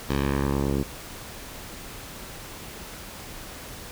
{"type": "tone with low-pass filter sweep", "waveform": "10% pulse", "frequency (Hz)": 69.3, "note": "C#2", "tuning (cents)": 0, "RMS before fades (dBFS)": -25, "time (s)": [0.09, 0.83], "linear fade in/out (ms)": 5, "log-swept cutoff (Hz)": [4800, 410], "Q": 1, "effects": ["pink hiss -40 dBFS RMS until 3.91 s"]}